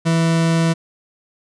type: tone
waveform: 40% pulse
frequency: 164.81 Hz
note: E3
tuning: in tune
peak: -13 dBFS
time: 0.05-0.74 s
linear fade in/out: 20 ms
effects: resampled to 22050 Hz